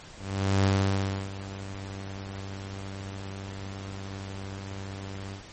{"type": "tone with ADSR envelope", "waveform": "sawtooth", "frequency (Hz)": 97.4, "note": "G2", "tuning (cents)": -11, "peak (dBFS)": -16, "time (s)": [0.17, 5.44], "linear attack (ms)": 470, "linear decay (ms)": 660, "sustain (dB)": -16, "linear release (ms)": 110, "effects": ["pink hiss -47 dBFS RMS until 5.52 s", "MP3 32 kbps"]}